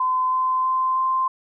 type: tone with pitch steps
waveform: sine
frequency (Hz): 1024 / 1030.5 / 1037.1 / 1043.7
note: C6 / C6 / C6 / C6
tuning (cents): -38 / -27 / -16 / -5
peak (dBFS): -18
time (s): 0-1.28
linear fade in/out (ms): 5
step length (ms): 320
effects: none